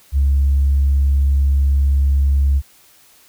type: tone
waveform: sine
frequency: 69.3 Hz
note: C#2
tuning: in tune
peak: -10 dBFS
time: 0.12-2.62 s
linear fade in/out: 50 ms
effects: tanh soft clip ceiling -8 dBFS + white hiss -50 dBFS RMS until 3.28 s